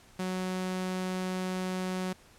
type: tone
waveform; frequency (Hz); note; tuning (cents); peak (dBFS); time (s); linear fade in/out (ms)
sawtooth; 185; F#3; 0; -27; 0.19-2.13; 5
effects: pink hiss -58 dBFS RMS until 2.38 s + low-pass 11000 Hz 12 dB/octave